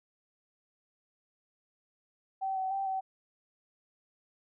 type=tone with pitch steps; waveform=sine; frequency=770 / 758 / 781 / 764 Hz; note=G5 / F#5 / G5 / G5; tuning=-31 / +42 / -7 / -45 cents; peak=-30 dBFS; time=2.41-3.01 s; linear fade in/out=20 ms; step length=150 ms; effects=none